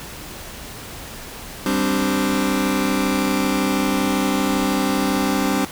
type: chord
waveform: sawtooth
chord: G suspended fourth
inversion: none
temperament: just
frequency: 196 / 261.3 / 294 Hz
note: G3 / C4 / D4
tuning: 0 / -2 / +2 cents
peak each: -18 dBFS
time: 1.66-5.65 s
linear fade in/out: 2 ms
effects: pink hiss -35 dBFS RMS until 5.71 s